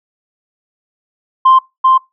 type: tone with echo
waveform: sine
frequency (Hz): 1046.5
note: C6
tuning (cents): 0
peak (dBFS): -3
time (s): 1.45-1.59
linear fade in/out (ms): 10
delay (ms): 390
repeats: 1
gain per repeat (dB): -2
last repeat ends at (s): 1.98
effects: noise-tail reverb RT60 0.2 s tail -22 dB re dry + tanh soft clip ceiling -1 dBFS